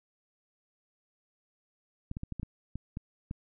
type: clicks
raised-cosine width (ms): 5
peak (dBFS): -24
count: 9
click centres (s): 2.114 / 2.169 / 2.234 / 2.323 / 2.397 / 2.431 / 2.756 / 2.971 / 3.311
effects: none